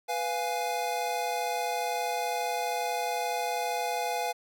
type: chord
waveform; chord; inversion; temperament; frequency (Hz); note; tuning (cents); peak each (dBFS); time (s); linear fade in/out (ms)
square; F diminished; second; equal; 493.9 / 698.5 / 830.6; Cb5 / F5 / Ab5; 0 / 0 / 0; -36 / -33 / -33; 0.08-4.33; 20
effects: none